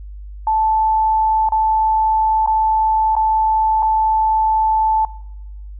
sine tone with dropouts, 876 Hz, A5, 8 cents flat, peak -13 dBFS, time 0.47-5.05 s, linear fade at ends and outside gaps 2 ms, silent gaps 1.489-1.521 / 2.462-2.474 / 3.153-3.165 / 3.824-3.828 s, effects noise-tail reverb RT60 0.9 s tail -20 dB re dry + added 50 Hz sine -30 dBFS peak until 5.79 s

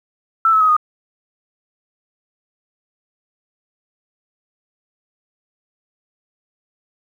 sine tone with pitch steps, 1328 / 1296.2 / 1265.1 / 1234.8 Hz, E6 / E6 / D#6 / D#6, +12 / -30 / +28 / -14 cents, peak -10 dBFS, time 0.45-0.766 s, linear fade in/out 2 ms, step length 79 ms, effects 8-bit

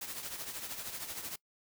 white noise with tremolo, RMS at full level -39 dBFS, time 0.01-1.36 s, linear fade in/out 5 ms, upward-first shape triangle, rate 13 Hz, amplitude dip 65%, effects noise-tail reverb RT60 0.1 s tail -23 dB re dry

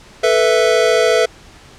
square chord, A suspended second, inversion none, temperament equal, 440 / 493.9 / 659.3 Hz, A4 / B4 / E5, 0 / 0 / 0 cents, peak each -16 dBFS, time 0.23-1.26 s, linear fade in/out 10 ms, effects pink hiss -42 dBFS RMS until 1.78 s + low-pass 7000 Hz 12 dB/octave

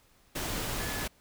sine tone in noise, 1715 Hz, A6, 45 cents flat, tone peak -41 dBFS, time 0.79-1.05 s, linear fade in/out 10 ms, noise pink, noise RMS -34 dBFS, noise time 0.35-1.08 s, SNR -10 dB, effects pink hiss -64 dBFS RMS until 1.2 s

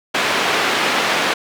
white band-pass noise, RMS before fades -18 dBFS, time 0.14-1.34 s, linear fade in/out 10 ms, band 240 to 2500 Hz, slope 12 dB/octave, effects none

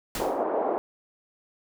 pink noise with exponential decay, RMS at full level -28 dBFS, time 0.15-0.44 s, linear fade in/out 2 ms, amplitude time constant 62 ms
white band-pass noise, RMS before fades -27 dBFS, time 0.2-0.78 s, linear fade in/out 0 ms, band 320 to 790 Hz, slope 24 dB/octave
effects none

